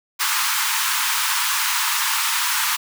pink high-pass noise, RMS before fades -21 dBFS, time 0.19-2.77 s, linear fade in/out 20 ms, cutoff 880 Hz, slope 96 dB/octave, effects none

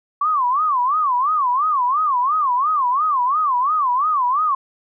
sine tone with vibrato, 1108.7 Hz, C#6, in tune, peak -15 dBFS, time 0.21-4.55 s, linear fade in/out 5 ms, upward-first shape sine, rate 2.9 Hz, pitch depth 230 cents each way, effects none

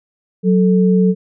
sine tone pair together, 185 / 440 Hz, F#3 / A4, 0 / 0 cents, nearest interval octave + minor third, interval 1500 cents, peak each -10 / -16 dBFS, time 0.43-1.15 s, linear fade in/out 50 ms, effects none

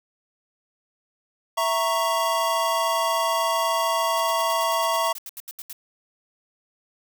square chord, A# diminished, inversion second, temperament equal with one note detuned, 661.2 / 932.3 / 1108.7 Hz, E5 / A#5 / C#6, +5 / 0 / 0 cents, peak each -26 dBFS, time 1.57-5.13 s, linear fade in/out 10 ms
blue noise bursts, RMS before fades -36 dBFS, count 15, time 4.17-5.729 s, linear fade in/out 2 ms, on 33 ms, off 76 ms
effects none

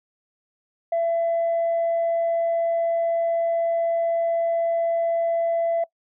sine tone, 671 Hz, E5, 31 cents sharp, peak -18 dBFS, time 0.92-5.84 s, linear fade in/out 5 ms, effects noise-tail reverb RT60 0.1 s tail -21 dB re dry + tanh soft clip ceiling -17 dBFS

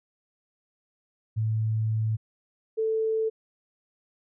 sine tone pair in turn, 110 / 442 Hz, A2 / A4, 0 / +8 cents, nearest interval 2 octaves, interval 2408 cents, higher second, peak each -23 / -23 dBFS, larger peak neither, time 1.36-2.17 / 2.77-3.3 s, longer first, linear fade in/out 20 ms, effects none

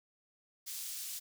pink high-pass noise, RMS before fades -42 dBFS, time 0.66-1.2 s, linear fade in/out 20 ms, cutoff 5300 Hz, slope 12 dB/octave, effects none

